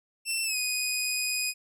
15% pulse tone with pitch glide, 2685 to 2491 Hz, E7 to D#7, +31 to +1 cents, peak -20 dBFS, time 0.25-1.54 s, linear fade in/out 50 ms, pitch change -130 cents, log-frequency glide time 0.44-0.57 s, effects none

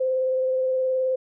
sine tone with vibrato, 518 Hz, C5, 17 cents flat, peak -20 dBFS, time 0-1.16 s, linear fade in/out 10 ms, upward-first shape triangle, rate 19 Hz, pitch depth 18 cents each way, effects none

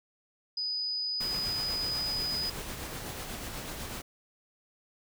sine tone, 4978 Hz, D#8, in tune, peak -30 dBFS, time 0.57-2.5 s, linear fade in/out 5 ms
pink noise with tremolo, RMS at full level -38 dBFS, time 1.2-4.02 s, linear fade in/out 10 ms, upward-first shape sine, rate 8.1 Hz, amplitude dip 30%
effects none

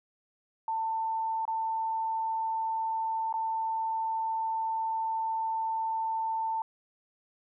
sine tone with dropouts, 893 Hz, A5, 25 cents sharp, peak -28 dBFS, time 0.68-6.62 s, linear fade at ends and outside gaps 2 ms, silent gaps 1.453-1.478 / 3.327-3.339 s, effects none

